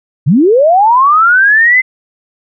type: linear sweep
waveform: sine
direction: up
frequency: 116.7 to 2077 Hz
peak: -4 dBFS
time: 0.26-1.82 s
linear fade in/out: 20 ms
effects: none